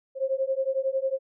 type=beating tone pair; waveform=sine; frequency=528 / 539 Hz; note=C5 / C#5; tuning=+16 / -49 cents; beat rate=11 Hz; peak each=-27 dBFS; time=0.15-1.19 s; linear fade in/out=50 ms; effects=none